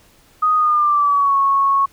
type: tone with pitch glide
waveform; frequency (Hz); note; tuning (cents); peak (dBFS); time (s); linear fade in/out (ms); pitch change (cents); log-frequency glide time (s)
sine; 1244.5 to 1102.3; D#6 to C#6; 0 to -10; -12; 0.42-1.86; 10; -210; 0.56-1.37
effects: pink hiss -52 dBFS RMS until 1.92 s